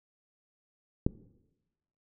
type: click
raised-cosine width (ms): 3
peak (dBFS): -12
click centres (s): 1.065
effects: noise-tail reverb RT60 1.0 s tail -19 dB re dry